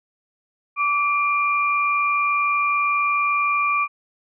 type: tone pair together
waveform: sine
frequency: 1161 / 2386 Hz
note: D6 / D7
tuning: -20 / +27 cents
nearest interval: octave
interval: 1247 cents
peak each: -19 / -22 dBFS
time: 0.76-3.88 s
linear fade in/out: 50 ms
effects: none